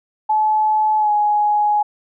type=tone with pitch glide; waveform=sine; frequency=860 to 836 Hz; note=A5 to G#5; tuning=-40 to +11 cents; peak=-13 dBFS; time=0.29-1.83 s; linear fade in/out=10 ms; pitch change=-49 cents; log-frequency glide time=0.98-1.11 s; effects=none